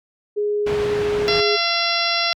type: tone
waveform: sine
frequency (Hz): 415.3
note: G#4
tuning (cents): 0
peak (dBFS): -18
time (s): 0.36-1.57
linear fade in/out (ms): 20
type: low-pass noise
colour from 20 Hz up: pink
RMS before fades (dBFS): -28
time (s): 0.66-1.41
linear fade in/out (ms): 10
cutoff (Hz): 3300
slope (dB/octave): 12
type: harmonic tone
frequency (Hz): 683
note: F5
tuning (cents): -39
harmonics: 1 / 2 / 3 / 4 / 5 / 6 / 7 / 8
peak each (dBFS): -26 / -26 / -26 / -26 / -26 / -26 / -26 / -26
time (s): 1.28-2.33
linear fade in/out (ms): 0
effects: high-pass 60 Hz 12 dB/octave